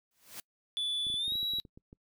white noise with exponential growth, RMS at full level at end -40 dBFS, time 0.11-0.4 s, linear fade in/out 2 ms, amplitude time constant 61 ms
triangle tone with pitch glide, 3463 to 3887 Hz, A7 to B7, -28 to -28 cents, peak -29 dBFS, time 0.77-1.6 s, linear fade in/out 0 ms, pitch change +200 cents, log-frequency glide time 1.16-1.36 s
clicks, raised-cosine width 3 ms, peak -37 dBFS, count 12, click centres 1.068 / 1.101 / 1.141 / 1.28 / 1.322 / 1.355 / 1.43 / 1.536 / 1.586 / 1.652 / 1.775 / 1.929 s
effects noise-tail reverb RT60 0.1 s tail -26 dB re dry

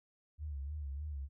sine tone with vibrato, 72.2 Hz, D2, 29 cents flat, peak -38 dBFS, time 0.38-1.29 s, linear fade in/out 50 ms, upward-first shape sine, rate 3.3 Hz, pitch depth 100 cents each way, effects none

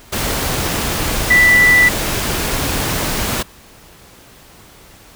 sine tone in noise, 1975.5 Hz, B6, in tune, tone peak -7 dBFS, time 1.3-1.89 s, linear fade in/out 10 ms, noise pink, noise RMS -19 dBFS, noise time 0.12-3.43 s, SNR +9 dB, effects pink hiss -43 dBFS RMS until 5.15 s

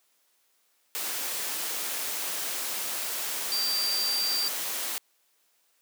sine tone in noise, 4699 Hz, D8, in tune, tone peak -26 dBFS, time 3.52-4.48 s, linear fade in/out 0 ms, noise white, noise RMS -32 dBFS, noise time 0.95-4.98 s, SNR +3 dB, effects white hiss -69 dBFS RMS until 5.81 s + high-pass 300 Hz 12 dB/octave

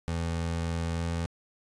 25% pulse tone with pitch glide, 83.5 to 84.13 Hz, E2 to E2, +23 to +36 cents, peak -25 dBFS, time 0.08-1.26 s, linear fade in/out 0 ms, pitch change +13 cents, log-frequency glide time 0.93-1.04 s, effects resampled to 22050 Hz

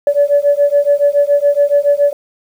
sine beating tone pair, 571 / 578.1 Hz, D5 / D5, -49 / -27 cents, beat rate 7.1 Hz, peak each -11 dBFS, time 0.07-2.13 s, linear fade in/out 2 ms, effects tanh soft clip ceiling -2 dBFS + 7-bit

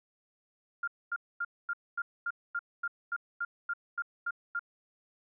sine tone bursts, 1401 Hz, F6, 5 cents sharp, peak -30 dBFS, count 14, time 0.83-4.594 s, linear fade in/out 5 ms, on 46 ms, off 240 ms, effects none

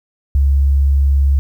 sine tone, 69.3 Hz, C#2, in tune, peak -9 dBFS, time 0.35-1.39 s, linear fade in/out 0 ms, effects 8-bit

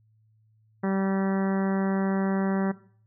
harmonic tone, 193.4 Hz, G3, 23 cents flat, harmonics 1 / 2 / 3 / 4 / 5 / 6 / 7 / 8 / 9 / 10, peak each -25 / -31 / -35 / -37 / -39 / -41 / -42 / -43 / -44 / -45 dBFS, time 0.83-2.72 s, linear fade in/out 10 ms, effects noise-tail reverb RT60 0.5 s tail -17 dB re dry + added 109 Hz sine -60 dBFS peak until 3.06 s

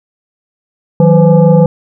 sine tone with frequency modulation, 158.7 Hz, D#3, 35 cents sharp, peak -3 dBFS, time 1-1.66 s, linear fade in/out 2 ms, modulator 343 Hz, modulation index 1.2, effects none

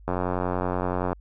click train, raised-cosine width 1 ms, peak -12 dBFS, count 96, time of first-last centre 0.08-1.13 s, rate 90.5 Hz, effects added 50 Hz sine -45 dBFS peak until 1.2 s

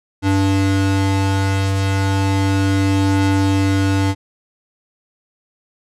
square tone pair together, 97.21 / 291.3 Hz, G2 / D4, -14 / -14 cents, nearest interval octave + perfect fifth, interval 1900 cents, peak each -16 / -20 dBFS, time 0.22-4.15 s, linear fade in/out 50 ms, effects low-pass 9000 Hz 12 dB/octave

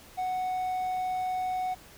triangle tone, 740 Hz, F#5, in tune, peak -26 dBFS, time 0.17-1.75 s, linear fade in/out 20 ms, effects pink hiss -52 dBFS RMS until 1.97 s

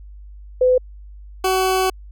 sine / 20% pulse tone pair in turn, 506 / 376.1 Hz, B4 / F#4, +42 / +28 cents, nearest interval perfect fourth, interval 514 cents, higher first, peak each -11 dBFS, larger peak neither, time 0.61-0.78 / 1.44-1.9 s, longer second, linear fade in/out 5 ms, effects added 50 Hz sine -36 dBFS peak until 2.11 s

